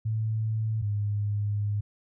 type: tone pair in turn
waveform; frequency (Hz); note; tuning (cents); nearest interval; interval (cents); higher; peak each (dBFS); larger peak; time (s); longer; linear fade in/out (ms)
sine; 110 / 103.27; A2 / G#2; 0 / -9; minor second; 109; first; -25; neither; 0.05-0.82 / 0.82-1.81; second; 10
effects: none